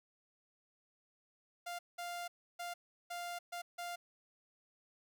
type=tone bursts at uneven times; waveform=sawtooth; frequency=698.5 Hz; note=F5; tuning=in tune; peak=-37 dBFS; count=6; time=1.66-1.79 / 1.98-2.28 / 2.59-2.74 / 3.1-3.39 / 3.52-3.62 / 3.78-3.96 s; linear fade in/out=10 ms; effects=none